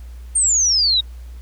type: exponential sweep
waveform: sine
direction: down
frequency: 8870 to 3729 Hz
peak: -13 dBFS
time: 0.35-1.01 s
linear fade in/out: 10 ms
effects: added 60 Hz sine -32 dBFS peak until 1.41 s + pink hiss -53 dBFS RMS until 1.41 s